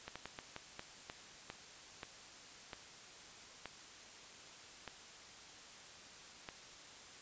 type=slowing click train; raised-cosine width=0.3 ms; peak=-28 dBFS; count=13; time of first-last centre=0.08-6.488 s; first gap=76 ms; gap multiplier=1.32; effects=white hiss -55 dBFS RMS until 7.21 s + resampled to 16000 Hz

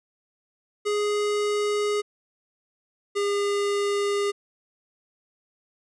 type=tone pair in turn; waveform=square; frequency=415.2 / 405.5 Hz; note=G#4 / G#4; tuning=0 / -41 cents; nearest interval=unison; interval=41 cents; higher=first; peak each=-23 dBFS; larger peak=neither; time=0.85-2.02 / 3.15-4.32 s; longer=neither; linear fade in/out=20 ms; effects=resampled to 22050 Hz

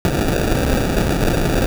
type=noise with sample-and-hold; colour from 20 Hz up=pink; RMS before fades=-17 dBFS; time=0.05-1.66 s; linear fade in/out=0 ms; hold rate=1050 Hz; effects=none

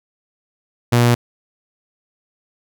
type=tone; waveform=sawtooth; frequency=120 Hz; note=B2; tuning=49 cents flat; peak=-7 dBFS; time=0.92-1.15 s; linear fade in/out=10 ms; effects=none

